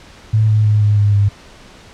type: tone with pitch steps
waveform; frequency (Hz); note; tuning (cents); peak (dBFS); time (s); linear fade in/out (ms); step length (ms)
sine; 108.9 / 107.34 / 105.8 / 104.28 / 102.79 / 101.31; A2 / A2 / G#2 / G#2 / G#2 / G#2; -17 / -42 / +33 / +8 / -17 / -42; -9; 0.33-1.29; 10; 160
effects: pink hiss -41 dBFS RMS until 1.93 s + low-pass 6000 Hz 12 dB/octave